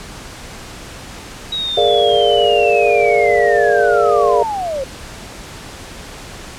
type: linear sweep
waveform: sine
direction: down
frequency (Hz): 3835 to 513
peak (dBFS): -18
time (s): 1.52-4.84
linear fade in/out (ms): 5
type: chord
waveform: sine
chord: Bb dominant seventh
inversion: third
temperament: equal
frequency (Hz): 415.3 / 466.2 / 587.3 / 698.5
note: Ab4 / Bb4 / D5 / F5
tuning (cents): 0 / 0 / 0 / 0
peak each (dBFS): -16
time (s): 1.77-4.43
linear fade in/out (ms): 5
effects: pink hiss -33 dBFS RMS until 6.58 s + low-pass 9000 Hz 12 dB/octave